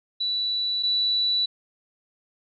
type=tone pair in turn; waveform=sine; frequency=3951 / 3951 Hz; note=B7 / B7; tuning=0 / 0 cents; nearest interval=unison; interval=0 cents; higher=neither; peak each=-23 / -20 dBFS; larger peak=second; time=0.2-0.83 / 0.83-1.46 s; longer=neither; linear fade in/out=10 ms; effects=none